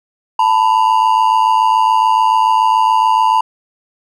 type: ring-modulated tone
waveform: triangle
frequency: 941 Hz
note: A#5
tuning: 16 cents sharp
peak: -4 dBFS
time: 0.39-3.41 s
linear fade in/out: 5 ms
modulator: 53.5 Hz
effects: none